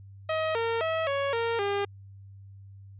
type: tone with pitch steps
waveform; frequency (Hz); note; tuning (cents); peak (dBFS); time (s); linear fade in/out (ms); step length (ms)
sawtooth; 634 / 458.9 / 646 / 557 / 462.4 / 402.5; D#5 / A#4 / E5 / C#5 / A#4 / G4; +32 / -27 / -35 / +8 / -14 / +46; -22; 0.29-1.85; 5; 260
effects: added 98 Hz sine -45 dBFS peak until 2.99 s + resampled to 8000 Hz